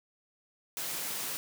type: high-pass noise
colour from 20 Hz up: white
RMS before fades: -36 dBFS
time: 0.77-1.37 s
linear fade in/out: 0 ms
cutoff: 110 Hz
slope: 24 dB/octave
effects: none